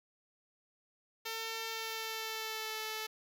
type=tone with pitch glide; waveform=5% pulse; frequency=449.8 to 436.7 Hz; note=A4 to A4; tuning=+38 to -13 cents; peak=-26 dBFS; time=1.25-3.07 s; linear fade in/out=10 ms; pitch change=-51 cents; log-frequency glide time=1.67-2.81 s; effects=none